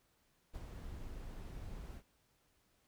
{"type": "noise with ADSR envelope", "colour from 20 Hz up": "brown", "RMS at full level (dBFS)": -43, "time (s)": [0.53, 2.03], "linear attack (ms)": 23, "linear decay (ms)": 30, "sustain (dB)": -4, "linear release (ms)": 64, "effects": ["pink hiss -75 dBFS RMS until 2.87 s"]}